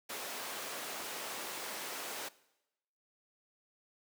pink high-pass noise, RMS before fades -42 dBFS, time 0.09-2.29 s, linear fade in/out 10 ms, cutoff 450 Hz, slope 12 dB/octave, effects noise-tail reverb RT60 0.9 s tail -20 dB re dry

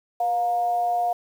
sine tone with amplitude modulation, 710 Hz, F5, 28 cents sharp, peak -18 dBFS, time 0.2-1.13 s, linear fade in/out 5 ms, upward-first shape sine, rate 224 Hz, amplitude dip 45%, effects 8-bit

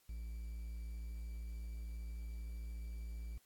triangle tone with quantisation, 56.6 Hz, A1, 50 cents sharp, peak -40 dBFS, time 0.09-3.38 s, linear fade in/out 5 ms, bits 11, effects white hiss -72 dBFS RMS until 3.45 s + AAC 64 kbps

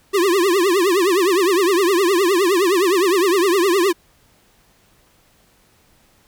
square tone with vibrato, 370 Hz, F#4, in tune, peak -14 dBFS, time 0.13-3.93 s, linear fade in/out 20 ms, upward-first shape triangle, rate 9.7 Hz, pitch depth 210 cents each way, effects pink hiss -56 dBFS RMS until 6.27 s

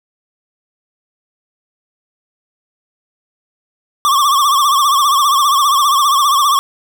square tone with vibrato, 1132 Hz, C#6, 36 cents sharp, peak -10 dBFS, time 4.05-6.59 s, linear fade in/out 0 ms, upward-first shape triangle, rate 15 Hz, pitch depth 120 cents each way, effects none

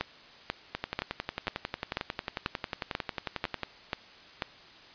two click trains, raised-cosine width 0.3 ms, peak -15 / -13 dBFS, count 33 / 10, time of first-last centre 0.75-3.633 / 0.01-4.422 s, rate 11.1 / 2.04 Hz, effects white hiss -52 dBFS RMS until 4.94 s + resampled to 11025 Hz

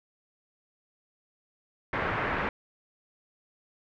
white low-pass noise, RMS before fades -30 dBFS, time 1.93-2.49 s, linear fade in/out 2 ms, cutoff 1900 Hz, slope 24 dB/octave, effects none

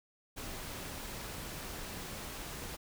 pink noise, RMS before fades -43 dBFS, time 0.36-2.77 s, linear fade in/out 20 ms, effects none

